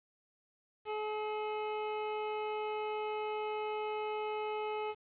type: tone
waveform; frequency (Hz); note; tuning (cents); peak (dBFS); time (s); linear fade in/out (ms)
25% pulse; 426.7; G#4; +47; -31; 0.85-4.95; 50
effects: resampled to 8000 Hz + 10-bit